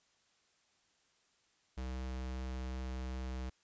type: tone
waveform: square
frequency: 64.1 Hz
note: C2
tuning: 35 cents flat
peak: -39 dBFS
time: 1.77-3.5 s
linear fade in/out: 10 ms
effects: white hiss -73 dBFS RMS until 3.63 s + resampled to 16000 Hz